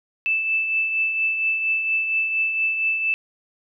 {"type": "tone with tremolo", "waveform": "sine", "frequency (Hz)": 2637, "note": "E7", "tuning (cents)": 0, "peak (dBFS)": -17, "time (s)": [0.26, 3.14], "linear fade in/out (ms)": 0, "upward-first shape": "triangle", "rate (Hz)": 4.3, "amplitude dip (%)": 50, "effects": []}